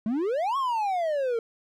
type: exponential two-way sweep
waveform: triangle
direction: up then down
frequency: 206.3 to 1121 to 447.6 Hz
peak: -22 dBFS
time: 0.06-1.39 s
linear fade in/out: 2 ms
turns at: 0.57 s
effects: none